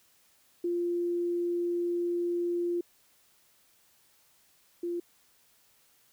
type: tone pair in turn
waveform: sine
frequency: 347.6 / 346.2 Hz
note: F4 / F4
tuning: -8 / -15 cents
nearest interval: unison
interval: 7 cents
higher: first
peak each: -27 / -30 dBFS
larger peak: first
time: 0.64-2.81 / 4.83-5 s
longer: first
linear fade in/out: 5 ms
effects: white hiss -65 dBFS RMS until 6.12 s